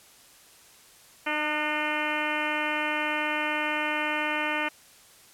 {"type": "harmonic tone with a mistuned harmonic", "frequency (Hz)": 303, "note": "D#4", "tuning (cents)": -46, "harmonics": [1, 2, 3, 4, 5, 6, 7, 8, 9, 10], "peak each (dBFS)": [-35, -35, -33, -36, -34, -34, -34, -34, -38, -39], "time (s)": [1.26, 4.69], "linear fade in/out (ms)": 10, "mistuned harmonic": 5, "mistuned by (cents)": -38, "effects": ["white hiss -54 dBFS RMS until 5.33 s", "low-pass 12000 Hz 12 dB/octave"]}